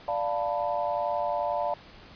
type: chord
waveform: sine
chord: B half-diminished seventh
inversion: first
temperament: equal with one note detuned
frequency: 587.3 / 698.5 / 885.6 / 987.8 Hz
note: D5 / F5 / A5 / B5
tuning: 0 / 0 / +11 / 0 cents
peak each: -30 / -30 / -32 / -35 dBFS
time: 0.08-1.74 s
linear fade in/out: 2 ms
effects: pink hiss -50 dBFS RMS until 2.15 s + resampled to 11025 Hz